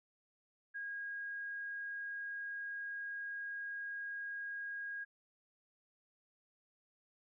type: tone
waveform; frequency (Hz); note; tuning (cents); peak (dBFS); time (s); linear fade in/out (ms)
sine; 1635; G#6; -28; -40; 0.74-5.05; 20
effects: none